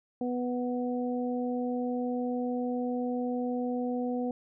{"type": "harmonic tone", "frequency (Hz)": 246.9, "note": "B3", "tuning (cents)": 0, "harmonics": [1, 2, 3], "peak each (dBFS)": [-30, -34, -39], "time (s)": [0.21, 4.31], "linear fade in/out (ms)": 2, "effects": []}